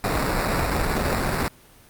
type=noise with sample-and-hold; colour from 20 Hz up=pink; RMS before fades=-23 dBFS; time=0.04-1.48 s; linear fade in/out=0 ms; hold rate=3150 Hz; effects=pink hiss -51 dBFS RMS until 1.89 s + Opus 32 kbps